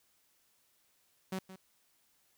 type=tone with echo; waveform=sawtooth; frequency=188.5 Hz; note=F#3; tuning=32 cents sharp; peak=-31 dBFS; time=1.32-1.39 s; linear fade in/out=5 ms; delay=170 ms; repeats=1; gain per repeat=-13 dB; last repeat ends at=1.56 s; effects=white hiss -72 dBFS RMS until 2.37 s